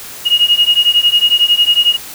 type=beating tone pair; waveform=sine; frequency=2868 / 2879 Hz; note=F7 / F#7; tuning=+45 / -48 cents; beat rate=11 Hz; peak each=-11 dBFS; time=0.25-1.97 s; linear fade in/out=20 ms; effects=white hiss -30 dBFS RMS until 2.14 s